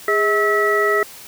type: tone cluster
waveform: sine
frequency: 412.2 / 642 / 1299 / 1942 Hz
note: G#4 / E5 / E6 / B6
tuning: -13 / -46 / -26 / -30 cents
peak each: -18 / -24 / -20 / -19 dBFS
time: 0.08-1.03 s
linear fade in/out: 2 ms
effects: white hiss -39 dBFS RMS until 1.27 s